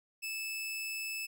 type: tone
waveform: sawtooth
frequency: 2620 Hz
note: E7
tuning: 11 cents flat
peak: -33 dBFS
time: 0.22-1.27 s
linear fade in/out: 20 ms
effects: none